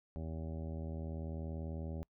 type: harmonic tone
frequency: 80.2 Hz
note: E2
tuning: 47 cents flat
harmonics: 1 / 2 / 3 / 4 / 5 / 6 / 7 / 8 / 9 / 10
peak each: -41 / -45 / -48 / -53 / -53 / -62 / -52 / -61 / -61 / -64 dBFS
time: 0.16-2.03 s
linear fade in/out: 0 ms
effects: noise-tail reverb RT60 0.1 s tail -26 dB re dry